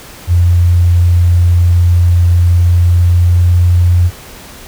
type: tone with pitch glide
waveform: sine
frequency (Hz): 87.31 to 88.12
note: F2 to F2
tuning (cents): 0 to +16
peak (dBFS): -5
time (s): 0.27-4.11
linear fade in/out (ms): 50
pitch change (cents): +16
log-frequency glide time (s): 2.66-3.66
effects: pink hiss -33 dBFS RMS until 4.67 s